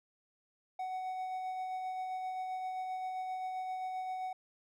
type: tone with tremolo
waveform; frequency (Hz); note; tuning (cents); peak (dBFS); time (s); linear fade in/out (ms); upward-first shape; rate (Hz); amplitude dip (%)
triangle; 746; F#5; +14; -33; 0.79-4.33; 5; sine; 7.6; 25
effects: none